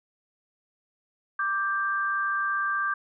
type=tone pair together; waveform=sine; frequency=1174.7 / 1580.8 Hz; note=D6 / G6; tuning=0 / +14 cents; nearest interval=perfect fourth; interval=514 cents; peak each=-27 dBFS; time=1.39-2.94 s; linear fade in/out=5 ms; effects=none